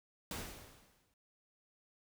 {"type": "noise with exponential decay", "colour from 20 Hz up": "pink", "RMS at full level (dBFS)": -40, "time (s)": [0.31, 1.14], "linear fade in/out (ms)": 2, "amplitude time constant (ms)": 180, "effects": []}